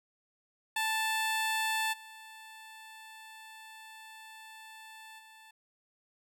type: tone with level steps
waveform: 15% pulse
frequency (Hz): 880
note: A5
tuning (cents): 0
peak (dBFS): -23 / -42 / -47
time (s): 0.76-5.51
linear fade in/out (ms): 5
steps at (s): 1.92 / 5.18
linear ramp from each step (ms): 20
effects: none